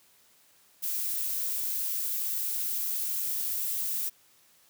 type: noise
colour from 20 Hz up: violet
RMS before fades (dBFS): -31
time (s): 0.82-4.1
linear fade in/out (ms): 20
effects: white hiss -62 dBFS RMS until 4.69 s + high-pass 60 Hz 12 dB/octave